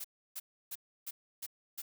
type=noise bursts; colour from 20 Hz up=blue; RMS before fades=-41 dBFS; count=6; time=0-1.82 s; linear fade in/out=10 ms; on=45 ms; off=310 ms; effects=none